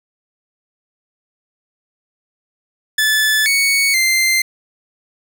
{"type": "tone with pitch steps", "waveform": "sawtooth", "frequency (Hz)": [1738, 2225, 2085], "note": ["A6", "C#7", "C7"], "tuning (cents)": [-22, 6, -7], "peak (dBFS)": -9, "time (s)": [2.98, 4.42], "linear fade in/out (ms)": 5, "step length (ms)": 480, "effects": []}